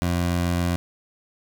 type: tone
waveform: 20% pulse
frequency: 87.31 Hz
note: F2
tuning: in tune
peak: -16 dBFS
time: 0.02-0.76 s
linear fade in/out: 0 ms
effects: none